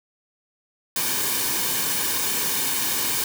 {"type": "noise with comb filter", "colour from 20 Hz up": "white", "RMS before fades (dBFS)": -24, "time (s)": [0.96, 3.24], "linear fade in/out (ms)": 2, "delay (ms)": 1.5, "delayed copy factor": -0.6, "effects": []}